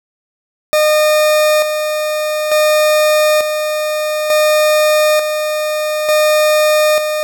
40% pulse tone with tremolo, 610 Hz, D#5, 34 cents flat, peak -8 dBFS, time 0.73-7.23 s, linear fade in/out 0 ms, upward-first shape square, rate 0.56 Hz, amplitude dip 50%, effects none

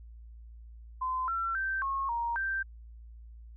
sine tone with pitch steps, 1028 / 1352 / 1559 / 1088 / 938 / 1568 Hz, C6 / E6 / G6 / C#6 / A#5 / G6, -31 / +43 / -10 / -33 / +11 / 0 cents, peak -29 dBFS, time 1.01-2.63 s, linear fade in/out 10 ms, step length 270 ms, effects added 57 Hz sine -46 dBFS peak until 3.56 s

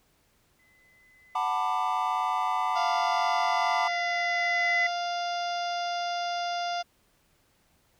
sine tone with exponential growth, 2024 Hz, B6, 42 cents sharp, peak -22 dBFS, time 0.59-4.87 s, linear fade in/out 5 ms, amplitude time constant 930 ms
triangle chord, B minor seventh, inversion second, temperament just, 740.8 / 889 / 987.8 / 1185.3 Hz, F#5 / A5 / B5 / D6, +2 / +18 / 0 / +16 cents, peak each -29 dBFS, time 1.35-3.88 s, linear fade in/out 5 ms
harmonic tone, 698.5 Hz, F5, in tune, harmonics 1 / 2 / 3 / 4 / 5 / 6 / 7 / 8 / 9, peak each -29 / -38 / -44 / -43 / -41 / -50 / -41 / -48 / -52 dBFS, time 2.75-6.83 s, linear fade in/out 20 ms
effects pink hiss -67 dBFS RMS until 7.99 s

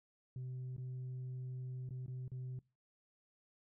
sine tone with dropouts, 127.7 Hz, C3, 42 cents flat, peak -39 dBFS, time 0.36-2.59 s, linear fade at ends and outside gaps 2 ms, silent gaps 0.765-0.78 / 1.891-1.907 / 2.062-2.08 / 2.28-2.317 s, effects noise-tail reverb RT60 0.3 s tail -24 dB re dry + tanh soft clip ceiling -40 dBFS

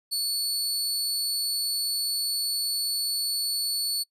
sawtooth tone with amplitude modulation, 4435 Hz, C#8, in tune, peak -20 dBFS, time 0.11-4.04 s, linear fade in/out 20 ms, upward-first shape sine, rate 251 Hz, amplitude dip 50%, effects noise-tail reverb RT60 0.1 s tail -24 dB re dry + resampled to 32000 Hz

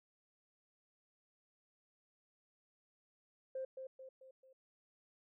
sine tone with echo, 525 Hz, C5, 6 cents sharp, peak -38 dBFS, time 3.55-3.65 s, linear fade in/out 5 ms, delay 220 ms, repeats 4, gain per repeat -6 dB, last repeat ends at 4.53 s, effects tanh soft clip ceiling -34 dBFS

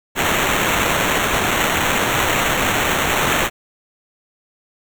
violet noise with sample-and-hold, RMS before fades -18 dBFS, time 0.15-3.5 s, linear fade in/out 50 ms, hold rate 4900 Hz, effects none

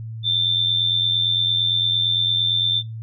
sine tone with amplitude modulation, 3560 Hz, A7, 20 cents sharp, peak -14 dBFS, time 0.23-2.83 s, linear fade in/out 50 ms, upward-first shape sine, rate 88.8 Hz, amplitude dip 65%, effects noise-tail reverb RT60 0.2 s tail -18 dB re dry + added 112 Hz sine -29 dBFS peak until 3.02 s

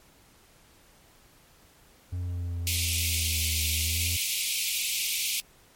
triangle linear two-way sweep, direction down then up, 89.6 to 77.2 to 86.5 Hz, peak -27 dBFS, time 2.12-4.17 s, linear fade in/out 10 ms, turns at 3.74 s
pink high-pass noise, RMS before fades -29 dBFS, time 2.67-5.4 s, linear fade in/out 0 ms, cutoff 2200 Hz, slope 96 dB/octave
effects pink hiss -58 dBFS RMS until 5.75 s + MP3 64 kbps

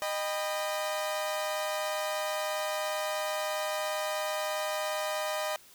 sawtooth tone cluster, 616 / 793 / 989 Hz, D#5 / G5 / B5, -17 / +20 / +2 cents, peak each -28 / -34 / -35 dBFS, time 0.02-5.56 s, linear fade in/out 0 ms, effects white hiss -56 dBFS RMS until 5.74 s

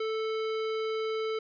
square tone, 440 Hz, A4, in tune, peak -30 dBFS, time 0-1.39 s, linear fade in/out 5 ms, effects resampled to 11025 Hz

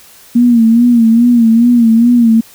sine tone with vibrato, 233.8 Hz, A#3, 5 cents sharp, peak -4 dBFS, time 0.35-2.41 s, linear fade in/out 10 ms, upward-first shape sine, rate 2.4 Hz, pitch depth 73 cents each way, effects white hiss -40 dBFS RMS until 2.54 s

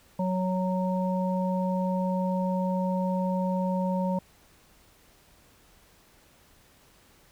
harmonic tone, 185 Hz, F#3, in tune, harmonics 1 / 3 / 5, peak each -26 / -31 / -33 dBFS, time 0.19-4.19 s, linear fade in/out 5 ms, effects pink hiss -59 dBFS RMS until 7.31 s

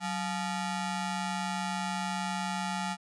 sawtooth ring-modulated tone, 521 Hz, C5, 7 cents flat, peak -24 dBFS, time 0-2.97 s, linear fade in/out 50 ms, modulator 334 Hz, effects resampled to 22050 Hz

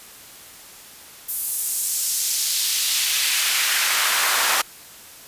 pink noise with high-pass filter sweep, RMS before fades -21 dBFS, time 1.28-4.62 s, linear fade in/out 10 ms, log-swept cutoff 12000 to 920 Hz, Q 1.1, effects white hiss -43 dBFS RMS until 5.27 s + resampled to 32000 Hz

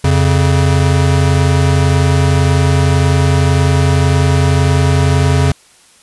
square tone pair together, 87.3 / 138.22 Hz, F2 / C#3, 0 / -5 cents, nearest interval minor sixth, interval 795 cents, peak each -12 dBFS, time 0.04-5.52 s, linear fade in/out 5 ms, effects white hiss -46 dBFS RMS until 6.02 s + resampled to 24000 Hz

